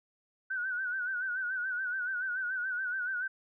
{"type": "tone with vibrato", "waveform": "sine", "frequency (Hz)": 1498, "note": "F#6", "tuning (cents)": 21, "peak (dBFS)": -31, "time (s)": [0.5, 3.28], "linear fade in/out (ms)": 10, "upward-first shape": "sine", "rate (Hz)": 7, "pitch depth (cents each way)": 78, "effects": []}